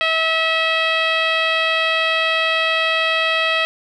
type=tone with low-pass filter; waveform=10% pulse; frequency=647 Hz; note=E5; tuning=32 cents flat; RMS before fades=-18 dBFS; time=0.01-3.65 s; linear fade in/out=0 ms; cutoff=3100 Hz; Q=1.7; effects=none